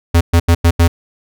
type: tone bursts at uneven times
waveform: square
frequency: 84.8 Hz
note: E2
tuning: 50 cents sharp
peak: -7 dBFS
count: 5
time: 0.14-0.21 / 0.33-0.4 / 0.48-0.55 / 0.64-0.71 / 0.79-0.88 s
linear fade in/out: 10 ms
effects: none